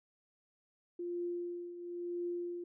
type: tone with tremolo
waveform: sine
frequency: 349.2 Hz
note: F4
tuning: in tune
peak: -34 dBFS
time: 0.99-2.64 s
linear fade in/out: 5 ms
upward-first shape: triangle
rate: 0.98 Hz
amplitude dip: 70%
effects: none